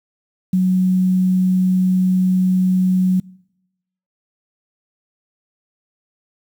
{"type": "tone with quantisation", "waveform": "sine", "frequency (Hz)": 185, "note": "F#3", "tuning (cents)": 0, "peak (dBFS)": -12, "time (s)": [0.53, 3.2], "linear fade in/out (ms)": 5, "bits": 7, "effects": ["noise-tail reverb RT60 0.9 s tail -25 dB re dry"]}